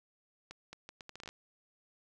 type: accelerating click train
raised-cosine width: 0.2 ms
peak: -29 dBFS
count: 11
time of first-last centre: 0.51-1.29 s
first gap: 220 ms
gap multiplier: 0.73
effects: none